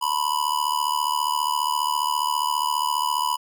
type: tone with amplitude modulation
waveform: square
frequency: 987.8 Hz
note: B5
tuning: in tune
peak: -18 dBFS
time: 0.01-3.37 s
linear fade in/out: 20 ms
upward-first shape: sine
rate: 74.8 Hz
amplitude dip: 90%
effects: none